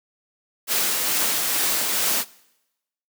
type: noise with tremolo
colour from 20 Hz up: white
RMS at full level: -21 dBFS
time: 0.67-2.25 s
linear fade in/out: 50 ms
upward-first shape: triangle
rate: 2.3 Hz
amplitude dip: 30%
effects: noise-tail reverb RT60 0.9 s tail -22 dB re dry + high-pass 200 Hz 12 dB/octave